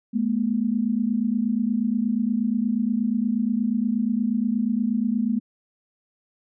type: tone pair together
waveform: sine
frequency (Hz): 212.1 / 240.5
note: G#3 / B3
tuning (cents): +37 / -46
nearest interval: major second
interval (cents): 217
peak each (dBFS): -23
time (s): 0.13-5.4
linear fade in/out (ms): 20
effects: none